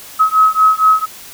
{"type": "beating tone pair", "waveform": "sine", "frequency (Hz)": [1277, 1281.3], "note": ["D#6", "E6"], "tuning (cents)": [45, -50], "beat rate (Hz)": 4.3, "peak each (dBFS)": -11, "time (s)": [0.19, 1.06], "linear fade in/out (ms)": 20, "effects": ["white hiss -35 dBFS RMS until 1.33 s"]}